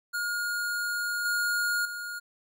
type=tone with level steps; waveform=square; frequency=1428 Hz; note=F6; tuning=38 cents sharp; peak=-29 / -26 / -35 dBFS; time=0.13-2.2 s; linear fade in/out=20 ms; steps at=1.25 / 1.85 s; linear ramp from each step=5 ms; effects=none